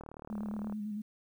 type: click train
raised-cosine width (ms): 1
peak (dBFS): -31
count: 28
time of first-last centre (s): 0.01-0.724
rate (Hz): 37.8
type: tone with vibrato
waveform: sine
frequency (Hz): 210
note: G#3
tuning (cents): +19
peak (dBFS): -35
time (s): 0.3-1.02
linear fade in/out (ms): 10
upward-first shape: square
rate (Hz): 9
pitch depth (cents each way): 32
effects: 11-bit